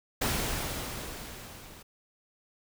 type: noise with level ramp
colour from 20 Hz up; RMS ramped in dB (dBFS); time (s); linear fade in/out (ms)
pink; -28 to -50; 0.21-1.83; 10
effects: none